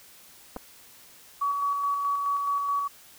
clicks, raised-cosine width 1 ms, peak -22 dBFS, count 2, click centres 0.563 / 0.567 s
sine tone with tremolo, 1133 Hz, C#6, 37 cents sharp, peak -23 dBFS, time 1.41-2.88 s, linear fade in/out 10 ms, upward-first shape square, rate 4.7 Hz, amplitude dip 30%
effects white hiss -52 dBFS RMS until 3.18 s

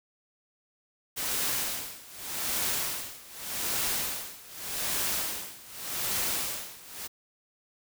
white noise with tremolo, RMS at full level -29 dBFS, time 1.16-7.08 s, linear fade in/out 20 ms, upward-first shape sine, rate 0.84 Hz, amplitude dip 90%, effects none

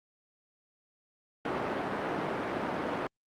pink band-pass noise, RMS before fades -33 dBFS, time 1.45-3.07 s, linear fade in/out 2 ms, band 240 to 1500 Hz, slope 12 dB/octave, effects Opus 48 kbps

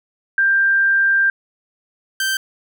sine / sawtooth tone pair in turn, 1585 / 1560.5 Hz, G6 / G6, +19 / -8 cents, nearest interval unison, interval 27 cents, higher first, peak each -12 / -14 dBFS, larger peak first, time 0.38-1.3 / 2.2-2.37 s, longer first, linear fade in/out 2 ms, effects none

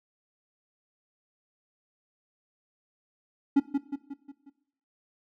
triangle tone with echo, 280.2 Hz, C#4, 19 cents sharp, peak -14 dBFS, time 3.56-3.6 s, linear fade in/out 10 ms, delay 180 ms, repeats 5, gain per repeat -6 dB, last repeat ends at 4.5 s, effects noise-tail reverb RT60 0.7 s tail -17 dB re dry

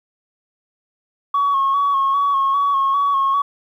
sine tone with vibrato, 1108.7 Hz, C#6, in tune, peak -13 dBFS, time 1.34-3.42 s, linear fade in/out 5 ms, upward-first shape square, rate 2.5 Hz, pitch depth 31 cents each way, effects tanh soft clip ceiling -11 dBFS + 9-bit

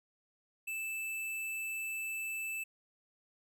square tone, 2637 Hz, E7, in tune, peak -37 dBFS, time 0.67-2.64 s, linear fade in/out 10 ms, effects none

